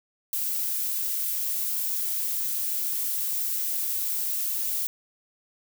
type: noise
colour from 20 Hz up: violet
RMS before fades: -28 dBFS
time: 0.33-4.87 s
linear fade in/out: 0 ms
effects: none